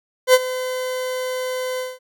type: tone with ADSR envelope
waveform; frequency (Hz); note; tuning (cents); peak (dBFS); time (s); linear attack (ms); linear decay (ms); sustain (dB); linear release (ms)
40% pulse; 510; C5; -44; -6; 0.27-1.99; 69; 41; -16; 200
effects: none